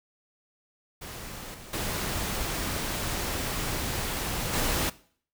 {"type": "noise with level steps", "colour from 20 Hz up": "pink", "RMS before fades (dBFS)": [-40, -45, -31, -27], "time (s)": [1.01, 4.9], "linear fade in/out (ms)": 10, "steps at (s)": [1.54, 1.73, 4.53], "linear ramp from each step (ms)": 5, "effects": ["noise-tail reverb RT60 0.5 s tail -19 dB re dry"]}